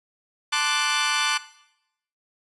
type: chord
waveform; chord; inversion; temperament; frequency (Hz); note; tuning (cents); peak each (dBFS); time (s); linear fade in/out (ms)
15% pulse; D dominant seventh; second; equal; 880 / 1046.5 / 1174.7 / 1480; A5 / C6 / D6 / F#6; 0 / 0 / 0 / 0; -22 / -23 / -19 / -19; 0.52-1.38; 10
effects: noise-tail reverb RT60 0.8 s tail -17 dB re dry + resampled to 24000 Hz